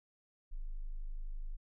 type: tone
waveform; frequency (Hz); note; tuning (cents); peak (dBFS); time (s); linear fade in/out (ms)
sine; 25.96; G#0; 0; -37; 0.51-1.57; 20
effects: none